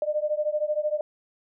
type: beating tone pair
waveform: sine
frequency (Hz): 598 / 611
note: D5 / D#5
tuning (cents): +31 / -32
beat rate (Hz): 13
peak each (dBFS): -26 / -27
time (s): 0.02-1.01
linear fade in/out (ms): 2
effects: none